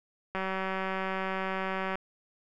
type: click train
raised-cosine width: 0.5 ms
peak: -18 dBFS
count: 306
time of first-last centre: 0.35-1.955 s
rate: 190 Hz
effects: none